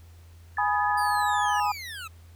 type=tone with vibrato; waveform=sine; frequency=1705 Hz; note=G#6; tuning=45 cents sharp; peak=-29 dBFS; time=0.57-1.6 s; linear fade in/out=2 ms; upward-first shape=square; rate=13 Hz; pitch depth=16 cents each way
type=chord; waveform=sine; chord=G# minor; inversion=none; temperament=equal; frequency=830.6 / 987.8 / 1244.5 Hz; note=G#5 / B5 / D#6; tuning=0 / 0 / 0 cents; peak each=-25 / -28 / -29 dBFS; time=0.58-1.72 s; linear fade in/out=5 ms
type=linear sweep; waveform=25% pulse; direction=down; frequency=4822 to 1244.5 Hz; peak=-32 dBFS; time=0.97-2.08 s; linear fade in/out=10 ms
effects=added 84 Hz sine -47 dBFS peak until 2.35 s + pink hiss -60 dBFS RMS until 2.35 s